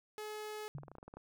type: tone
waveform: sawtooth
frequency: 425.6 Hz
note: G#4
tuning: 42 cents sharp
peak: -38 dBFS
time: 0.18-0.68 s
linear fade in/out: 0 ms
type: tone with exponential decay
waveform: sine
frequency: 142.3 Hz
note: C#3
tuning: 46 cents sharp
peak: -38 dBFS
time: 0.75-0.97 s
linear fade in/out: 0 ms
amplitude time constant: 46 ms
type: clicks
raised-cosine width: 1 ms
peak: -36 dBFS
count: 10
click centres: 0.784 / 0.834 / 0.882 / 0.916 / 0.953 / 0.984 / 1.029 / 1.08 / 1.139 / 1.17 s
effects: none